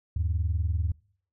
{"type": "tone pair together", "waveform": "sine", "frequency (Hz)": [77.7, 97.9], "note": ["D#2", "G2"], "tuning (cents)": [-2, -2], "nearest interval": "major third", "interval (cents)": 400, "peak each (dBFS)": [-25, -28], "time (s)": [0.16, 0.92], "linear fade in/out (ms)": 5, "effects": ["noise-tail reverb RT60 0.5 s tail -24 dB re dry", "tanh soft clip ceiling -17 dBFS"]}